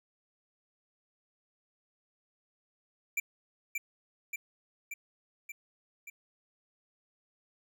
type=tone with echo; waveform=square; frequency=2349 Hz; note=D7; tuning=in tune; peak=-29 dBFS; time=3.17-3.2 s; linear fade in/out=5 ms; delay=580 ms; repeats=5; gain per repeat=-3 dB; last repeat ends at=6.1 s; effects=none